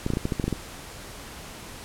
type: clicks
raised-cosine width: 3 ms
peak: -12 dBFS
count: 10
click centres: 0.064 / 0.103 / 0.136 / 0.171 / 0.254 / 0.322 / 0.398 / 0.441 / 0.48 / 0.527 s
effects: pink hiss -41 dBFS RMS until 1.84 s + low-pass 12000 Hz 12 dB/octave